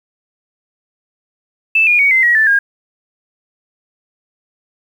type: tone with pitch steps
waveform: sine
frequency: 2637 / 2432 / 2243 / 2069 / 1908.2 / 1760 / 1623.3 Hz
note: E7 / D#7 / C#7 / C7 / A#6 / A6 / G#6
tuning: 0 / -40 / +20 / -20 / +40 / 0 / -40 cents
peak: -8 dBFS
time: 1.75-2.59 s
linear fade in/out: 5 ms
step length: 120 ms
effects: 7-bit